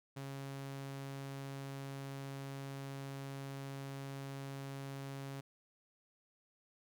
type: tone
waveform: sawtooth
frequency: 137.3 Hz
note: C#3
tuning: 16 cents flat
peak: -39 dBFS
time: 0.16-5.41 s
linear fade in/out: 10 ms
effects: none